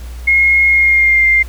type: tone with pitch glide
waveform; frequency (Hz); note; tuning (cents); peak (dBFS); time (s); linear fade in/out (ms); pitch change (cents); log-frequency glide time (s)
sine; 2154 to 2102; C7 to C7; +50 to +7; -7; 0.27-1.43; 10; -43; 0.67-1.25
effects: added 60 Hz sine -25 dBFS peak until 1.48 s + pink hiss -40 dBFS RMS until 1.48 s